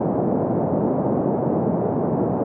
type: band-pass noise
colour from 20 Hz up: pink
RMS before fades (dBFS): -21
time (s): 0-2.44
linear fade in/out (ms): 10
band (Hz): 140 to 740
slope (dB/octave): 24
effects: none